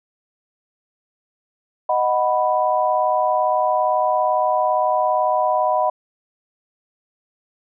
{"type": "chord", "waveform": "sine", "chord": "B major", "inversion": "first", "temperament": "equal", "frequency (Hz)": [622.3, 740, 987.8], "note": ["D#5", "F#5", "B5"], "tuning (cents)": [0, 0, 0], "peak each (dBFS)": -20, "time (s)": [1.89, 5.9], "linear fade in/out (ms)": 5, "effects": []}